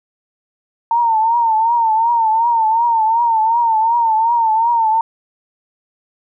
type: tone with vibrato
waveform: sine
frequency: 910 Hz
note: A#5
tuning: 42 cents flat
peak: -11 dBFS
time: 0.91-5.01 s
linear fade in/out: 2 ms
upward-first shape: triangle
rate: 2.7 Hz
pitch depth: 92 cents each way
effects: none